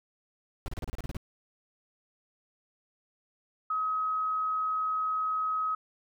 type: noise bursts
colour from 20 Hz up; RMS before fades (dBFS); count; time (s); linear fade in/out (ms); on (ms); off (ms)
brown; -34; 10; 0.66-1.168; 0; 22; 32
type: tone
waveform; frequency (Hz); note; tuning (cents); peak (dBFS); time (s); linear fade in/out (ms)
sine; 1271; D#6; +36; -27; 3.7-5.75; 5
effects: none